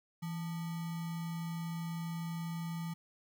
sine tone with sample-and-hold, 166.2 Hz, E3, 15 cents sharp, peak -36 dBFS, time 0.22-2.94 s, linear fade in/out 10 ms, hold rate 1050 Hz, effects none

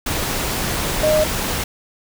sine tone in noise, 616 Hz, D#5, 17 cents flat, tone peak -13 dBFS, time 1.03-1.24 s, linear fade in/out 5 ms, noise pink, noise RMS -22 dBFS, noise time 0.06-1.64 s, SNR +6 dB, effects none

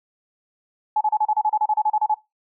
sine tone bursts, 853 Hz, G#5, 46 cents sharp, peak -16 dBFS, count 15, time 0.96-2.143 s, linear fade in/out 5 ms, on 49 ms, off 32 ms, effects noise-tail reverb RT60 0.2 s tail -19 dB re dry

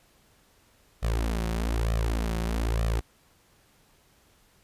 sawtooth tone with flanger, 56.1 Hz, A1, 34 cents sharp, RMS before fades -27 dBFS, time 1.02-3.01 s, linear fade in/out 20 ms, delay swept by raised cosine 1.6 to 5.5 ms, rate 1.1 Hz, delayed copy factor +0.85, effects pink hiss -62 dBFS RMS until 4.63 s + resampled to 32000 Hz

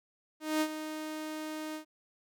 sawtooth tone with ADSR envelope, 310 Hz, D#4, 6 cents flat, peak -22 dBFS, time 0.4-1.85 s, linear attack 210 ms, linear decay 65 ms, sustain -11 dB, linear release 99 ms, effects none

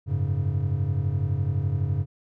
triangle chord, F# suspended second, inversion none, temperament equal with one note detuned, 91.97 / 103.83 / 138.59 Hz, F#2 / G#2 / C#3, -10 / 0 / 0 cents, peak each -25 dBFS, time 0.06-2.06 s, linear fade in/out 50 ms, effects none

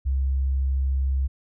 sine tone, 66.9 Hz, C2, 39 cents sharp, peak -20 dBFS, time 0.05-1.28 s, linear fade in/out 20 ms, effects none

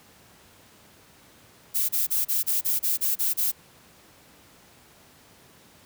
violet noise bursts, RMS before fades -24 dBFS, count 10, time 1.74-3.519 s, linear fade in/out 20 ms, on 150 ms, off 31 ms, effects pink hiss -54 dBFS RMS until 5.85 s + high-pass 80 Hz 12 dB/octave

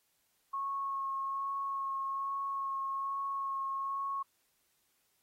sine tone with vibrato, 1093 Hz, C#6, 25 cents flat, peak -33 dBFS, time 0.53-4.23 s, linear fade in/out 10 ms, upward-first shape sine, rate 1.2 Hz, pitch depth 13 cents each way, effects white hiss -75 dBFS RMS until 5.22 s + AAC 48 kbps

